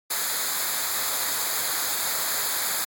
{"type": "noise with comb filter", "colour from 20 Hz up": "white", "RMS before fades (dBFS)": -26, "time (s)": [0.1, 2.85], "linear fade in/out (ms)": 10, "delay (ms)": 0.35, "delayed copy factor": -0.75, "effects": ["AAC 64 kbps"]}